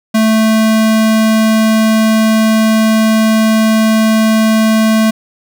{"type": "tone", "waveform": "square", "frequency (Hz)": 220, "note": "A3", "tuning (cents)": 0, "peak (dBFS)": -8, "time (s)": [0.14, 5.11], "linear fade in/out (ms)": 10, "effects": []}